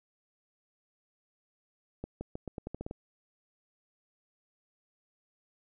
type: accelerating click train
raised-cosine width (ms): 2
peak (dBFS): -24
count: 10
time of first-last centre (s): 2.04-2.911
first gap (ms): 170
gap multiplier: 0.85
effects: none